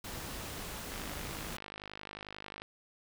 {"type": "noise", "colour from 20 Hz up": "pink", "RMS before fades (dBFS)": -42, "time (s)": [0.04, 1.57], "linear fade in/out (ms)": 5}
{"type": "click train", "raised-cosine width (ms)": 0.3, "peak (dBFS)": -27, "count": 88, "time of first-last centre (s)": [0.92, 2.619], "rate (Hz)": 51.2}
{"effects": []}